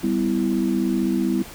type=chord; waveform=sine; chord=E minor; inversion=first; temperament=equal with one note detuned; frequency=196 / 251.7 / 329.6 Hz; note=G3 / B3 / E4; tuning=0 / +33 / 0 cents; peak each=-23 dBFS; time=0.03-1.43 s; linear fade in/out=10 ms; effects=pink hiss -40 dBFS RMS until 1.54 s